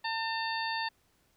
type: harmonic tone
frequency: 900 Hz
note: A5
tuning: 39 cents sharp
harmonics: 1 / 2 / 3 / 4 / 5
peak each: -34 / -36 / -41 / -42 / -39 dBFS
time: 0.04-0.89 s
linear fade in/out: 10 ms
effects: pink hiss -70 dBFS RMS until 1.36 s

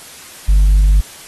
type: tone with tanh clipping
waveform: triangle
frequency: 49.23 Hz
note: G1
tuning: 8 cents sharp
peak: -7 dBFS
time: 0.48-1.01 s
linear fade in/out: 10 ms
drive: 7 dB
effects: white hiss -36 dBFS RMS until 1.27 s + AAC 32 kbps

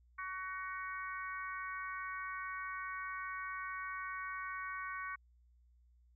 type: harmonic tone with a mistuned harmonic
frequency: 375.2 Hz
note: F#4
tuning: 24 cents sharp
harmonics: 3 / 4 / 5 / 6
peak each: -43 / -45 / -47 / -49 dBFS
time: 0.18-5.16 s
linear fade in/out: 10 ms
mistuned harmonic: 6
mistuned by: -19 cents
effects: added 60 Hz sine -64 dBFS peak until 6.15 s

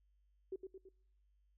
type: tone with echo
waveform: sine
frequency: 380 Hz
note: F#4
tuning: 46 cents sharp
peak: -39 dBFS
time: 0.52-0.56 s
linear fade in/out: 5 ms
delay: 110 ms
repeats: 3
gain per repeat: -5 dB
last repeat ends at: 0.89 s
effects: noise-tail reverb RT60 0.7 s tail -26 dB re dry + added 50 Hz sine -70 dBFS peak until 1.57 s

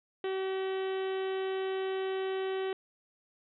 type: harmonic tone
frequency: 381.5 Hz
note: G4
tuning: 47 cents flat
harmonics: 1 / 2 / 3 / 4 / 5 / 6 / 7 / 8 / 9 / 10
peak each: -31 / -42 / -47 / -48 / -47 / -53 / -52 / -49 / -55 / -56 dBFS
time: 0.24-2.73 s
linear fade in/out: 2 ms
effects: none

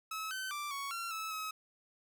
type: tone with pitch steps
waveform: sawtooth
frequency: 1292 / 1531 / 1175 / 1114 / 1367 / 1304 / 1279 Hz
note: E6 / G6 / D6 / C#6 / F6 / E6 / D#6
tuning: -35 / -41 / +1 / +8 / -37 / -19 / +47 cents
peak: -34 dBFS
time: 0.11-1.51 s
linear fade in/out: 5 ms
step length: 200 ms
effects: none

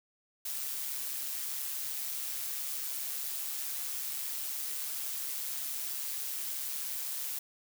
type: noise with amplitude modulation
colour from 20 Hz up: blue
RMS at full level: -35 dBFS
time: 0.45-7.39 s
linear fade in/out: 5 ms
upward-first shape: sine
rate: 139 Hz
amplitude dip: 40%
effects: none

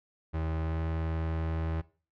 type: tone with pitch glide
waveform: 35% pulse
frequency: 80 to 80.79 Hz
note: D#2 to E2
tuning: +49 to -34 cents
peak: -28 dBFS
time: 0.33-1.82 s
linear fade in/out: 20 ms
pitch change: +17 cents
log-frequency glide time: 0.61-0.81 s
effects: noise-tail reverb RT60 0.4 s tail -20 dB re dry + low-pass 2000 Hz 12 dB/octave

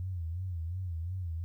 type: tone with vibrato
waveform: sine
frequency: 87.31 Hz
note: F2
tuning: in tune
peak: -33 dBFS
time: 0-1.44 s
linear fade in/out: 0 ms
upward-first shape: sine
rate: 2.8 Hz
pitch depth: 130 cents each way
effects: 12-bit

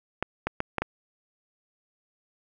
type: clicks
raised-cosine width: 0.5 ms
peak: -11 dBFS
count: 5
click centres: 0.226 / 0.47 / 0.604 / 0.783 / 0.82 s
effects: none

